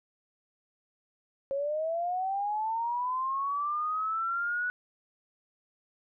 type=linear sweep; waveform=sine; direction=up; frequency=541 to 1480 Hz; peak=-28 dBFS; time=1.51-4.7 s; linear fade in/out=0 ms; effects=none